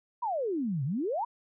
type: exponential two-way sweep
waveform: sine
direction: down then up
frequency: 1013 to 126 to 1013 Hz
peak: -28 dBFS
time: 0.22-1.25 s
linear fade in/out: 10 ms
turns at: 0.84 s
effects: none